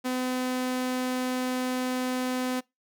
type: tone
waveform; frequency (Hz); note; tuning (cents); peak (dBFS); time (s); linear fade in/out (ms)
sawtooth; 253.9; B3; +48; -23; 0.04-2.61; 20
effects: noise-tail reverb RT60 0.2 s tail -23 dB re dry